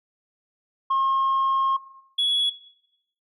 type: tone pair in turn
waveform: sine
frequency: 1075 / 3372 Hz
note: C6 / G#7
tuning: +47 / +26 cents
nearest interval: octave + minor sixth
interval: 1979 cents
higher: second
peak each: -17 dBFS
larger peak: neither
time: 0.9-1.77 / 2.18-2.5 s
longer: first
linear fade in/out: 10 ms
effects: noise-tail reverb RT60 0.8 s tail -17 dB re dry + tanh soft clip ceiling -17 dBFS